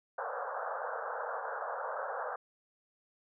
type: band-pass noise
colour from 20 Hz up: pink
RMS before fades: -38 dBFS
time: 0.18-2.36 s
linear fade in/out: 5 ms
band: 470 to 1600 Hz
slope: 96 dB/octave
effects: none